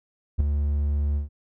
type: tone with ADSR envelope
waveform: triangle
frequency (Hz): 72.6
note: D2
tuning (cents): -19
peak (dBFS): -12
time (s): 0.38-1.29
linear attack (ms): 24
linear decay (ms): 6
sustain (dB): -7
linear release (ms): 130
effects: none